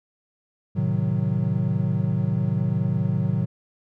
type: chord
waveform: triangle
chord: A diminished seventh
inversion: none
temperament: equal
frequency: 110 / 130.81 / 155.56 / 185 Hz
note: A2 / C3 / Eb3 / Gb3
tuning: 0 / 0 / 0 / 0 cents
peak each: -24 dBFS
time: 0.75-3.46 s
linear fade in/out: 20 ms
effects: none